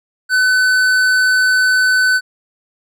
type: tone with tanh clipping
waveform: triangle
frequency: 1509 Hz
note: F#6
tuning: 34 cents sharp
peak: -12 dBFS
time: 0.29-2.21 s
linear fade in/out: 50 ms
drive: 17 dB
effects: none